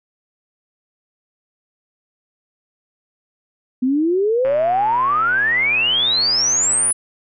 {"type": "exponential sweep", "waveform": "sine", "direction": "up", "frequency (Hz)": [246.9, 10180], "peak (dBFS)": -14, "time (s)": [3.82, 6.93], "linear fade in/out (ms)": 10}
{"type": "click train", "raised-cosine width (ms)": 0.5, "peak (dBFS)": -17, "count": 303, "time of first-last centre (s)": [4.45, 6.905], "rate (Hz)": 123}
{"effects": []}